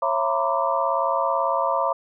sine tone cluster, 547 / 668 / 932 / 1010 / 1173 Hz, C#5 / E5 / A#5 / B5 / D6, -23 / +23 / -1 / +39 / -2 cents, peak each -26 dBFS, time 0.02-1.93 s, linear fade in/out 5 ms, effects none

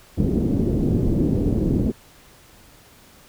white low-pass noise, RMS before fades -20 dBFS, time 0.17-1.92 s, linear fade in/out 20 ms, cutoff 330 Hz, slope 24 dB/octave, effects pink hiss -50 dBFS RMS until 3.28 s

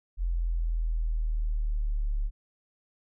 sine exponential sweep, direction down, 43.21 to 35.73 Hz, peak -25 dBFS, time 0.17-2.31 s, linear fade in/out 50 ms, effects none

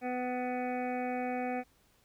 harmonic tone with a mistuned harmonic, 250 Hz, B3, 21 cents sharp, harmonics 1 / 2 / 3 / 5 / 6 / 7 / 8 / 9 / 10, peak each -36 / -38 / -36 / -52 / -51 / -49 / -53 / -45 / -50 dBFS, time 0.01-1.64 s, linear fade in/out 50 ms, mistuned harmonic 6, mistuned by -24 cents, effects pink hiss -68 dBFS RMS until 2.04 s

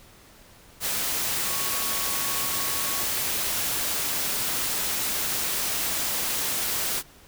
sine tone in noise, 1108.7 Hz, C#6, in tune, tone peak -37 dBFS, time 1.44-3.06 s, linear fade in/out 50 ms, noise white, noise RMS -27 dBFS, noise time 0.8-7.03 s, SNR -13 dB, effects pink hiss -52 dBFS RMS until 7.27 s

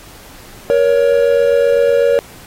triangle tone pair together, 471.6 / 559.5 Hz, A#4 / C#5, +20 / +16 cents, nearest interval minor third, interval 296 cents, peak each -10 dBFS, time 0.7-2.19 s, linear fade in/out 0 ms, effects pink hiss -39 dBFS RMS until 2.46 s + AAC 48 kbps

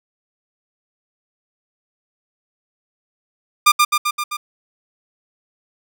sawtooth tone with echo, 1200 Hz, D6, 37 cents sharp, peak -4 dBFS, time 3.66-3.72 s, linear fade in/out 10 ms, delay 130 ms, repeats 5, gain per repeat -3 dB, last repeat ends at 4.37 s, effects none

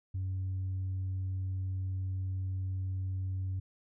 sine tone, 94.2 Hz, F#2, 32 cents sharp, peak -30 dBFS, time 0.14-3.6 s, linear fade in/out 10 ms, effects tanh soft clip ceiling -30 dBFS

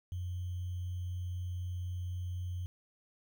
sine tone with sample-and-hold, 89.6 Hz, F2, 45 cents sharp, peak -35 dBFS, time 0.12-2.66 s, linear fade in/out 0 ms, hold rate 3150 Hz, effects none

